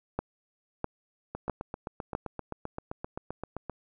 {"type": "two click trains", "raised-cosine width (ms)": 1, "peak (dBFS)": [-21, -15], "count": [19, 4], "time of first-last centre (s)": [[1.35, 3.697], [0.19, 2.151]], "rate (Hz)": [7.67, 1.53], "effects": []}